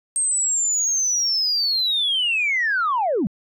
sine linear sweep, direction down, 8480 to 164.7 Hz, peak -17 dBFS, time 0.16-3.27 s, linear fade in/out 0 ms, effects tanh soft clip ceiling -14 dBFS

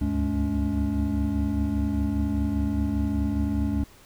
triangle tone cluster, 68.4 / 73.4 / 100.8 / 211.8 / 283.5 Hz, C#2 / D2 / G2 / G#3 / C#4, -23 / 0 / +49 / +34 / +39 cents, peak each -31 / -26 / -30 / -26 / -26 dBFS, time 0.01-3.84 s, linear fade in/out 5 ms, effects pink hiss -53 dBFS RMS until 4.05 s

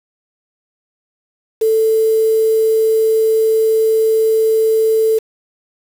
sine tone with quantisation, 442.3 Hz, A4, 9 cents sharp, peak -10 dBFS, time 1.61-5.19 s, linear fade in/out 10 ms, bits 5, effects none

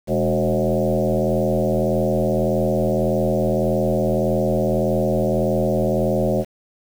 sine tone with frequency modulation, 370 Hz, F#4, in tune, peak -16 dBFS, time 0.07-6.45 s, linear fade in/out 50 ms, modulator 81.7 Hz, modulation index 3.4, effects 7-bit

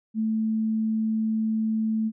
sine tone, 220 Hz, A3, in tune, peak -22 dBFS, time 0.14-2.12 s, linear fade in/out 50 ms, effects none

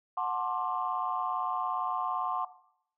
sine chord, D dominant seventh, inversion first, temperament just, 734.2 / 881 / 1057.2 / 1174.7 Hz, F#5 / A5 / C6 / D6, -14 / +2 / +18 / 0 cents, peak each -33 / -37 / -32 / -36 dBFS, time 0.17-2.45 s, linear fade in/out 5 ms, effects noise-tail reverb RT60 0.7 s tail -17 dB re dry + tanh soft clip ceiling -18 dBFS

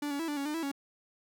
45% pulse tone with pitch steps, 291.7 / 283.1 / 328.9 / 293.3 / 279.1 / 300.8 / 328.9 / 278.7 Hz, D4 / C#4 / E4 / D4 / C#4 / D4 / E4 / C#4, -12 / +37 / -4 / -2 / +12 / +42 / -4 / +9 cents, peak -32 dBFS, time 0.02-0.716 s, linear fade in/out 5 ms, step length 87 ms, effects none

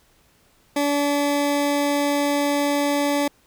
20% pulse tone, 287.3 Hz, D4, 38 cents flat, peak -14 dBFS, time 0.76-3.28 s, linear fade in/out 5 ms, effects pink hiss -59 dBFS RMS until 3.46 s

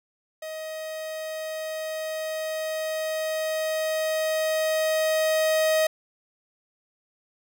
45% pulse tone with level ramp, 630 Hz, D#5, 21 cents sharp, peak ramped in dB -33 to -19 dBFS, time 0.42-5.87 s, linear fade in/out 5 ms, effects none

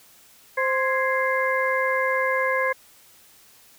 harmonic tone with a mistuned harmonic, 523.3 Hz, C5, in tune, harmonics 1 / 2 / 3 / 4, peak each -24 / -26 / -26 / -27 dBFS, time 0.57-2.73 s, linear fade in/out 10 ms, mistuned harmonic 3, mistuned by +94 cents, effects white hiss -53 dBFS RMS until 3.78 s

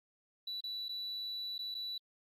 sine tone with dropouts, 3951 Hz, B7, in tune, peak -36 dBFS, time 0.47-1.98 s, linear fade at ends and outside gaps 5 ms, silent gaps 0.607-0.638 / 0.884-0.891 / 1.581-1.59 / 1.744-1.749 s, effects tanh soft clip ceiling -36 dBFS + Opus 48 kbps

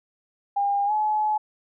sine tone with pitch glide, 805 to 852.9 Hz, G5 to G#5, +46 to +46 cents, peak -20 dBFS, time 0.56-1.38 s, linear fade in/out 10 ms, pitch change +100 cents, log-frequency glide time 0.86-0.92 s, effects none

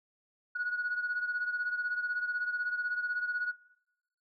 sine beating tone pair, 1457 / 1473 Hz, F#6 / F#6, -27 / -8 cents, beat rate 16 Hz, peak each -32 / -36 dBFS, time 0.55-3.52 s, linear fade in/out 10 ms, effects noise-tail reverb RT60 0.8 s tail -19 dB re dry + tanh soft clip ceiling -25 dBFS

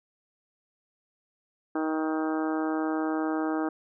harmonic tone, 157.5 Hz, D#3, 21 cents sharp, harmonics 2 / 3 / 4 / 5 / 6 / 7 / 8 / 9 / 10, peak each -27 / -36 / -37 / -36 / -41 / -43 / -39 / -44 / -42 dBFS, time 1.75-3.69 s, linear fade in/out 5 ms, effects none

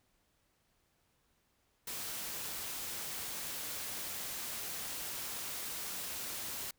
white noise, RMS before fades -41 dBFS, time 1.87-6.71 s, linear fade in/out 5 ms, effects pink hiss -75 dBFS RMS until 6.78 s

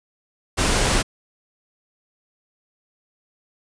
pink noise, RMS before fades -19 dBFS, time 0.57-1.03 s, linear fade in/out 20 ms, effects resampled to 22050 Hz

